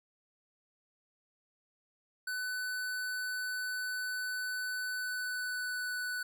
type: tone with pitch glide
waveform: square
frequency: 1500 to 1489.6 Hz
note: F#6 to F#6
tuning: +23 to +11 cents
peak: -35 dBFS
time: 2.27-6.23 s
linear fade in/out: 5 ms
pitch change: -12 cents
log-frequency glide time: 4.97-5.95 s
effects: none